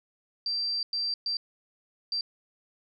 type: tone bursts at uneven times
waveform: sine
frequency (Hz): 4700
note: D8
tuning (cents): +1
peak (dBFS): -27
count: 4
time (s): 0.46-0.83 / 0.93-1.14 / 1.26-1.37 / 2.12-2.21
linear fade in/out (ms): 2
effects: none